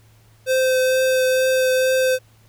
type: tone with vibrato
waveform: square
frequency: 517 Hz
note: C5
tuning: 21 cents flat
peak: -16 dBFS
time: 0.46-2.19 s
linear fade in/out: 50 ms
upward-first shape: triangle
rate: 2.2 Hz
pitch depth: 13 cents each way
effects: added 110 Hz sine -51 dBFS peak until 2.48 s + pink hiss -57 dBFS RMS until 2.48 s